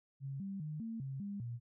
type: tone with pitch steps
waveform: sine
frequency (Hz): 136.8 / 195.8 / 152.5 / 226 / 134.8 / 201.4 / 118.9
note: C#3 / G3 / D#3 / A3 / C#3 / G3 / A#2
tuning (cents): -23 / -2 / -34 / +47 / -48 / +47 / +35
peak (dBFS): -39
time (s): 0.2-1.6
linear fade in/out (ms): 50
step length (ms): 200
effects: none